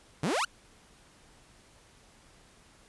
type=exponential sweep; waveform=sawtooth; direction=up; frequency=130 to 1562 Hz; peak=-23 dBFS; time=0.23-0.45 s; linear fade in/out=5 ms; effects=pink hiss -59 dBFS RMS until 2.88 s + resampled to 24000 Hz